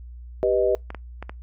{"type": "chord", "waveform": "sine", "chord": "G augmented", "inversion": "none", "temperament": "equal", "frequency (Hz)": [392, 493.9, 622.3], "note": ["G4", "B4", "D#5"], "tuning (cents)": [0, 0, 0], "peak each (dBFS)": -22, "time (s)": [0.43, 0.75], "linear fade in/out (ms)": 0}
{"type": "clicks", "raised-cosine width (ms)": 0.5, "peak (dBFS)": -19, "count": 4, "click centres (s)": [0.904, 0.947, 1.226, 1.295]}
{"effects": ["noise-tail reverb RT60 0.2 s tail -26 dB re dry", "added 60 Hz sine -37 dBFS peak until 1.42 s"]}